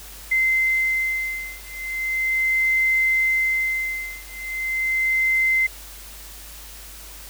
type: beating tone pair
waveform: sine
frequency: 2072 / 2072.38 Hz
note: C7 / C7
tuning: -17 / -17 cents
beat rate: 0.38 Hz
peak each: -22 dBFS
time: 0.31-5.67 s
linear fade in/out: 10 ms
effects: added 50 Hz sine -42 dBFS peak until 7.29 s + white hiss -41 dBFS RMS until 7.29 s